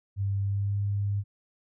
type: tone with pitch glide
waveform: sine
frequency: 99 to 100.96 Hz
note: G2 to G#2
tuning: +18 to -48 cents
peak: -25 dBFS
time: 0.16-1.24 s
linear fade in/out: 50 ms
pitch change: +34 cents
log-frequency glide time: 0.39-0.75 s
effects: none